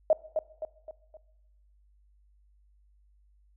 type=tone with echo; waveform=sine; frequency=627 Hz; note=D#5; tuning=13 cents sharp; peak=-17 dBFS; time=0.1-0.13 s; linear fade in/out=2 ms; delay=260 ms; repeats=4; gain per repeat=-7 dB; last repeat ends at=1.17 s; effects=noise-tail reverb RT60 1.0 s tail -20 dB re dry + added 50 Hz sine -60 dBFS peak until 3.56 s